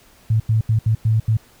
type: tone bursts at uneven times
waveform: sine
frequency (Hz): 110.5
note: A2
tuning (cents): +8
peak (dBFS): -13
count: 6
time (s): 0.3-0.4 / 0.49-0.61 / 0.69-0.79 / 0.86-0.95 / 1.05-1.2 / 1.28-1.37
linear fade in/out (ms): 5
effects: pink hiss -51 dBFS RMS until 1.6 s